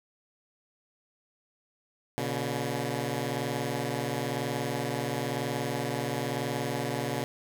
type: tone pair together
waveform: 10% pulse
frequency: 121 / 142 Hz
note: B2 / C#3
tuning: -35 / +42 cents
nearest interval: minor third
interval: 277 cents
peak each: -24 dBFS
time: 2.18-7.24 s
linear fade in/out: 0 ms
effects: none